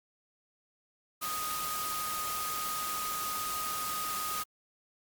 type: tone in noise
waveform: sine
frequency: 1244.5 Hz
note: D#6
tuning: in tune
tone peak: -35 dBFS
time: 1.21-4.44 s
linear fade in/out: 20 ms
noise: white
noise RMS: -37 dBFS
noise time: 1.21-4.44 s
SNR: -1 dB
effects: Opus 48 kbps

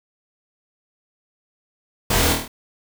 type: noise with echo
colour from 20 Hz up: pink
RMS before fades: -20 dBFS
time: 2.1-2.33 s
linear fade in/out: 5 ms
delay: 25 ms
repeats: 6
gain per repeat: -3 dB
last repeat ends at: 2.48 s
effects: none

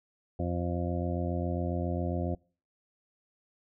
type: harmonic tone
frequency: 87.31 Hz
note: F2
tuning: in tune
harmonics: 1 / 2 / 3 / 4 / 6 / 7 / 8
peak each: -32 / -35 / -37 / -38 / -40 / -40 / -41 dBFS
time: 0.39-2.35 s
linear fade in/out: 5 ms
effects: noise-tail reverb RT60 0.4 s tail -25 dB re dry

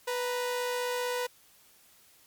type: tone pair together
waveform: sawtooth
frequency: 493.9 / 932.3 Hz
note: B4 / A#5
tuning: 0 / 0 cents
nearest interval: major seventh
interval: 1100 cents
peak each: -26 / -35 dBFS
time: 0.07-1.27 s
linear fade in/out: 10 ms
effects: white hiss -60 dBFS RMS until 2.26 s + MP3 96 kbps

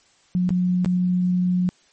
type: tone with dropouts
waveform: sine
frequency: 180.5 Hz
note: F#3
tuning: 43 cents flat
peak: -17 dBFS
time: 0.35-1.69 s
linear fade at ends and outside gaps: 0 ms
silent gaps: 0.492-0.505 / 0.847-0.859 s
effects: white hiss -58 dBFS RMS until 1.92 s + MP3 32 kbps

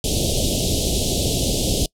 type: band-stop noise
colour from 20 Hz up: pink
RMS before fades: -20 dBFS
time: 0.04-1.86 s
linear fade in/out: 2 ms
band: 660 to 3000 Hz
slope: 48 dB/octave
effects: noise-tail reverb RT60 0.1 s tail -25 dB re dry + low-pass 11000 Hz 12 dB/octave

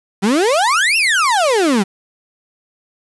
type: exponential two-way sweep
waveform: 35% pulse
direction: up then down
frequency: 183.6 to 2800 to 183.6 Hz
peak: -10 dBFS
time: 0.22-1.84 s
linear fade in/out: 20 ms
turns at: 0.97 s
effects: resampled to 24000 Hz + 7-bit

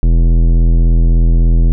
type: tone with tanh clipping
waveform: sine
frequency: 41.76 Hz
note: E1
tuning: 23 cents sharp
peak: -8 dBFS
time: 0.03-1.72 s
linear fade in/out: 0 ms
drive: 15 dB
effects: none

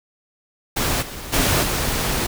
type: noise with level steps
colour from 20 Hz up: pink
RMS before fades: -21 / -33 / -18 / -22 dBFS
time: 0.76-2.27 s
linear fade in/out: 10 ms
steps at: 1.01 / 1.32 / 1.62 s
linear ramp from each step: 20 ms
effects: none

